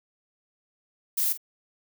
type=noise with echo; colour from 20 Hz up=violet; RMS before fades=-25 dBFS; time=1.17-1.33 s; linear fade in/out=10 ms; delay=46 ms; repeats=1; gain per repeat=-13 dB; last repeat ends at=1.376 s; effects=none